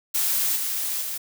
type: noise with level steps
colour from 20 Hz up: blue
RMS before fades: -23 / -27 / -30 dBFS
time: 0.14-1.18 s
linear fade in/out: 10 ms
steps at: 0.55 / 1.01 s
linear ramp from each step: 20 ms
effects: none